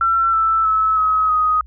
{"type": "tone with pitch steps", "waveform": "sine", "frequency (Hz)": [1348, 1323.3, 1299.1, 1275.3, 1251.9], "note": ["E6", "E6", "E6", "D#6", "D#6"], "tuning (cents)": [38, 6, -26, 42, 10], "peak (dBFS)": -13, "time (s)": [0.01, 1.61], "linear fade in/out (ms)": 2, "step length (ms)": 320, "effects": ["added 60 Hz sine -38 dBFS peak until 1.66 s"]}